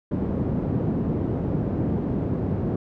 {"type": "band-pass noise", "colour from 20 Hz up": "pink", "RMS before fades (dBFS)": -25, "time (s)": [0.11, 2.76], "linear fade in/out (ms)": 5, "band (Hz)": [110, 330], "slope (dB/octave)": 12, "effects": []}